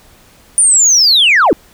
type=linear sweep; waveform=sine; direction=down; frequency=9460 to 247.3 Hz; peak=-4 dBFS; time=0.58-1.53 s; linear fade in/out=0 ms; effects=tanh soft clip ceiling -3 dBFS + pink hiss -45 dBFS RMS until 1.73 s